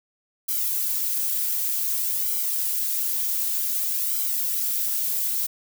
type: noise with flanger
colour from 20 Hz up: violet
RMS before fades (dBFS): -25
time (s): 0.48-5.47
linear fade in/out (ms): 10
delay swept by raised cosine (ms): 1.1 to 3.8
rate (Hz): 0.54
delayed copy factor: -0.7
effects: none